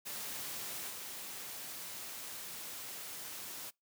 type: noise with level steps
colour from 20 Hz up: white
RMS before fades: -42 / -45 dBFS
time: 0.05-3.71 s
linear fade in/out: 20 ms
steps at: 0.89 s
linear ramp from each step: 20 ms
effects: noise-tail reverb RT60 0.2 s tail -26 dB re dry + high-pass 100 Hz 12 dB/octave